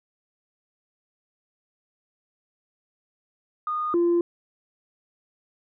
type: tone pair in turn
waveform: sine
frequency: 1228 / 344.6 Hz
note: D#6 / F4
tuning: -23 / -23 cents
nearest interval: octave + minor seventh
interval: 2200 cents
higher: first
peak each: -24 / -16 dBFS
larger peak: second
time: 3.67-3.94 / 3.94-4.21 s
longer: neither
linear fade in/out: 2 ms
effects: tanh soft clip ceiling -16 dBFS